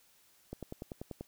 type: click train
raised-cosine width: 2 ms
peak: -27 dBFS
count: 8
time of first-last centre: 0.53-1.21 s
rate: 10.3 Hz
effects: white hiss -66 dBFS RMS until 1.27 s